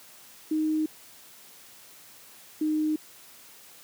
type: tone pair in turn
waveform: sine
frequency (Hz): 311.1 / 308.1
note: D#4 / D#4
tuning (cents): 0 / -17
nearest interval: unison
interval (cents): 17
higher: first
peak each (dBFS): -23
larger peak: neither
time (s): 0.51-0.86 / 2.61-2.96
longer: neither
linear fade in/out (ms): 5
effects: white hiss -51 dBFS RMS until 3.83 s + high-pass 100 Hz 12 dB/octave